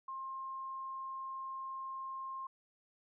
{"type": "tone", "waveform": "sine", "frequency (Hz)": 1063, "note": "C6", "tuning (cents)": 27, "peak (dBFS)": -40, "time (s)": [0.08, 2.47], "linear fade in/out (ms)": 5, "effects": []}